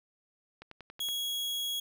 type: click train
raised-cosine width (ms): 0.3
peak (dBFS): -30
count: 6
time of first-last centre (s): 0.62-1.087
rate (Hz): 10.7
type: tone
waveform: 40% pulse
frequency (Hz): 3322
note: G#7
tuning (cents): 0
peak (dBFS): -31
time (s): 1-1.8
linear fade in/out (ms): 5
effects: none